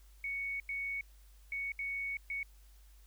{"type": "tone bursts at uneven times", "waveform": "sine", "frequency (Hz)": 2224, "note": "C#7", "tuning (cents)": 5, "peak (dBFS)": -35, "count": 5, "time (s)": [[0.24, 0.6], [0.69, 1.01], [1.52, 1.72], [1.79, 2.17], [2.3, 2.43]], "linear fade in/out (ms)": 2, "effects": ["added 50 Hz sine -56 dBFS peak until 3.06 s", "white hiss -68 dBFS RMS until 3.06 s"]}